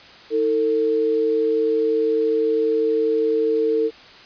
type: tone pair together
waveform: sine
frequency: 317.9 / 450 Hz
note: D#4 / A4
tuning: +37 / +39 cents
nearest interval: tritone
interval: 602 cents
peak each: -25 / -17 dBFS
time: 0.3-3.91 s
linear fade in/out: 50 ms
effects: white hiss -44 dBFS RMS until 4.25 s + resampled to 11025 Hz